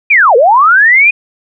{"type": "linear two-way sweep", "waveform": "sine", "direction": "down then up", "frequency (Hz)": [2492, 440, 2492], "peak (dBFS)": -3, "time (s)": [0.1, 1.11], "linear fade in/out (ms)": 10, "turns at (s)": 0.36, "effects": []}